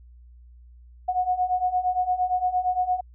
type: beating tone pair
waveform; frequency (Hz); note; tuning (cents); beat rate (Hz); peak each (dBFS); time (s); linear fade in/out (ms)
sine; 725 / 733.7; F#5 / F#5; -35 / -15; 8.7; -26 / -23; 1.08-3.01; 10
effects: added 60 Hz sine -46 dBFS peak until 3.14 s